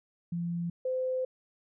sine tone pair in turn, 171.4 / 514.2 Hz, F3 / C5, -32 / -30 cents, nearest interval octave + perfect fifth, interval 1902 cents, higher second, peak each -30 / -28 dBFS, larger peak second, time 0.32-0.7 / 0.85-1.25 s, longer second, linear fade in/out 5 ms, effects none

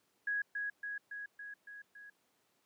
sine tone with echo, 1661.2 Hz, G#6, in tune, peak -32 dBFS, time 0.27-0.42 s, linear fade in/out 5 ms, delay 280 ms, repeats 6, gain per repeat -3 dB, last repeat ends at 2.1 s, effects pink hiss -75 dBFS RMS until 2.65 s + high-pass 200 Hz 12 dB/octave

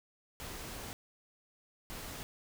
pink noise bursts at uneven times, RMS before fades -44 dBFS, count 2, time 0.4-0.93 / 1.9-2.23 s, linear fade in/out 0 ms, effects none

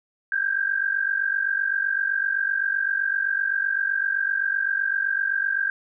sine tone pair together, 1568 / 1615.8 Hz, G6 / G#6, 0 / -48 cents, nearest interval minor second, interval 52 cents, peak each -24 dBFS, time 0.32-5.7 s, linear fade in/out 2 ms, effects none

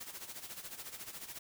white noise with tremolo, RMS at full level -44 dBFS, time 0-1.39 s, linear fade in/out 10 ms, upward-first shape sine, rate 14 Hz, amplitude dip 70%, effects none

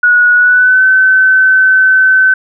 sine tone with pitch glide, 1459 to 1525.4 Hz, F#6 to G6, -25 to -48 cents, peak -4 dBFS, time 0.03-2.34 s, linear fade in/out 5 ms, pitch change +77 cents, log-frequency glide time 0.35-0.84 s, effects none

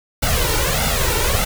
pink noise with flanger, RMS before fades -18 dBFS, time 0.22-1.45 s, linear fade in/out 10 ms, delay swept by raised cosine 1.4 to 2.19 ms, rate 1.6 Hz, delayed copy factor +0.8, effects none

